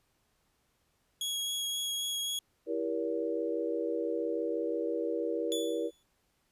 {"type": "tone with vibrato", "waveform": "sawtooth", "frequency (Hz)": 3322, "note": "G#7", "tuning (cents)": 0, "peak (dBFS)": -29, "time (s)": [1.21, 2.39], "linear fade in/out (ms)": 2, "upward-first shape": "sine", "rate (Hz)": 3.8, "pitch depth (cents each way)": 9}
{"type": "chord", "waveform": "sine", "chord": "E diminished seventh", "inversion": "none", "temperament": "just", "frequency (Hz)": [329.6, 395.6, 474.7, 569.6], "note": ["E4", "G4", "Bb4", "Db5"], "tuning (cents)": [0, 16, 31, 47], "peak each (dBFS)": [-35, -38, -33, -38], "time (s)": [2.66, 5.91], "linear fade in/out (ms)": 50}
{"type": "tone with exponential decay", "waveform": "sawtooth", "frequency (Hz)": 3449, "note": "A7", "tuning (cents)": -35, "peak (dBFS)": -29, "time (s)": [5.52, 6.03], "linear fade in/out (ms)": 0, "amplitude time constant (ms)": 110}
{"effects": ["pink hiss -74 dBFS RMS until 6.51 s", "resampled to 32000 Hz"]}